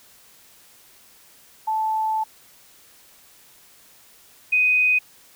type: tone pair in turn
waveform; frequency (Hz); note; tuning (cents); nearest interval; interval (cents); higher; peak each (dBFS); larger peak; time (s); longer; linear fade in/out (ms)
sine; 875 / 2499; A5 / D#7; -10 / +7; octave + tritone; 1817; second; -20 / -15; second; 1.67-2.24 / 4.52-4.99; first; 10
effects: white hiss -52 dBFS RMS until 5.35 s